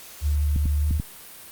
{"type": "tone with pitch glide", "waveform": "sine", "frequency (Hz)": [73.6, 75.15], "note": ["D2", "D2"], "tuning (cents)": [4, 40], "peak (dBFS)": -19, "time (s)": [0.21, 1.01], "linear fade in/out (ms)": 50, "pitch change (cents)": 36, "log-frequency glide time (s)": [0.81, 0.87]}
{"type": "clicks", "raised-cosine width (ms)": 5, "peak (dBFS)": -14, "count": 4, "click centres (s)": [0.562, 0.657, 0.91, 0.999]}
{"effects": ["white hiss -43 dBFS RMS until 1.51 s", "Opus 48 kbps"]}